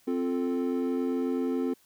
triangle chord, F major, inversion second, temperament equal, 261.6 / 349.2 / 440 Hz, C4 / F4 / A4, 0 / 0 / 0 cents, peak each -26 / -31 / -31 dBFS, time 0.07-1.74 s, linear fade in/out 10 ms, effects white hiss -63 dBFS RMS until 1.85 s

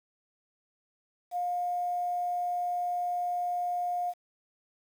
sine tone, 710 Hz, F5, 28 cents sharp, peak -28 dBFS, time 1.31-4.14 s, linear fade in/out 50 ms, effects 9-bit

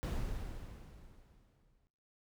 brown noise with exponential decay, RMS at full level -34 dBFS, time 0.03-1.87 s, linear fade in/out 0 ms, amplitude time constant 400 ms, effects noise-tail reverb RT60 0.6 s tail -21 dB re dry

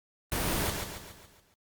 pink noise with echo, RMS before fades -30 dBFS, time 0.32-0.7 s, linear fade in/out 0 ms, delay 140 ms, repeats 6, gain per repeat -6 dB, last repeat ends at 1.54 s, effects Opus 32 kbps

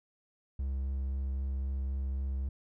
triangle tone with vibrato, 67.1 Hz, C2, 44 cents sharp, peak -29 dBFS, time 0.59-2.49 s, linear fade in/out 5 ms, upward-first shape triangle, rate 3.8 Hz, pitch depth 14 cents each way, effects none

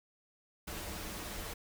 pink noise with comb filter, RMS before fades -42 dBFS, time 0.67-1.54 s, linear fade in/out 10 ms, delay 7.7 ms, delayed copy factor -0.55, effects none

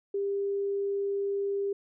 sine tone, 398.8 Hz, G4, 30 cents sharp, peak -27 dBFS, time 0.14-1.73 s, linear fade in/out 5 ms, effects none

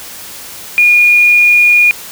sine tone, 2435 Hz, D#7, 38 cents flat, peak -4 dBFS, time 0.78-1.91 s, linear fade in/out 0 ms, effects white hiss -29 dBFS RMS until 2.11 s

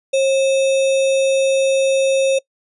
sine tone with sample-and-hold, 538 Hz, C5, 48 cents sharp, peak -12 dBFS, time 0.13-2.39 s, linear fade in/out 10 ms, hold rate 3150 Hz, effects noise-tail reverb RT60 0.1 s tail -24 dB re dry + resampled to 24000 Hz

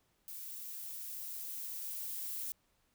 violet noise with level ramp, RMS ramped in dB -46 to -40 dBFS, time 0.28-2.52 s, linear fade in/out 0 ms, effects pink hiss -75 dBFS RMS until 2.94 s

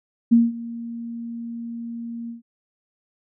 sine tone with ADSR envelope, 233.1 Hz, A#3, in tune, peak -9 dBFS, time 0.31-2.42 s, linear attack 18 ms, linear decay 190 ms, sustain -20 dB, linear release 130 ms, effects none

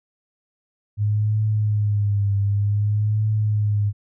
sine tone with vibrato, 103.83 Hz, G#2, in tune, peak -17 dBFS, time 0.97-3.93 s, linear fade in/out 50 ms, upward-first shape triangle, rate 0.54 Hz, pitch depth 68 cents each way, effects none

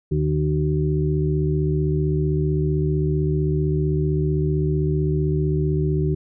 harmonic tone, 75.6 Hz, D#2, 49 cents flat, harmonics 1 / 2 / 4 / 5, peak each -25 / -20 / -29 / -25 dBFS, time 0.11-6.15 s, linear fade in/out 10 ms, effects none

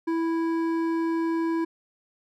sine tone with hard clipping, 329.6 Hz, E4, in tune, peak -25 dBFS, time 0.07-1.65 s, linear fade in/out 10 ms, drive 10 dB, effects none

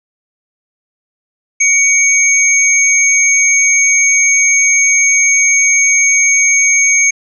sine tone pair together, 2252 / 6432 Hz, C#7 / G8, +27 / +44 cents, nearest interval octave + tritone, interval 1817 cents, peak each -10 dBFS, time 1.6-7.11 s, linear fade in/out 10 ms, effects none

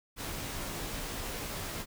pink noise with comb filter, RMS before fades -38 dBFS, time 0.16-1.86 s, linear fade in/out 50 ms, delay 16 ms, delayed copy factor -0.5, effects none

